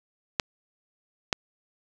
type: clicks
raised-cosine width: 0.2 ms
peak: -5 dBFS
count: 2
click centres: 0.398 / 1.328 s
effects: none